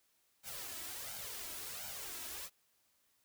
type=noise with flanger; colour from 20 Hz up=white; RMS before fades=-45 dBFS; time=0.43-2.5 s; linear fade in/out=50 ms; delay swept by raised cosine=1.3 to 3.1 ms; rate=1.4 Hz; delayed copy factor=+0.65; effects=white hiss -75 dBFS RMS until 3.24 s

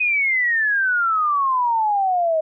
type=exponential sweep; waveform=sine; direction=down; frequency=2521 to 622.3 Hz; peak=-16 dBFS; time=0-2.41 s; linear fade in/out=10 ms; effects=none

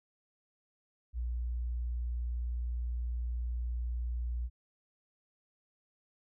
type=tone; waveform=sine; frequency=59.8 Hz; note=A#1; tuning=45 cents sharp; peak=-32 dBFS; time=1.13-4.5 s; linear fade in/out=50 ms; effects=none

